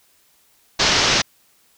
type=low-pass noise; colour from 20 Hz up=white; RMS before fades=-17 dBFS; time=0.79-1.22 s; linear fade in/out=10 ms; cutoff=6100 Hz; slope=48 dB/octave; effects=white hiss -58 dBFS RMS until 1.77 s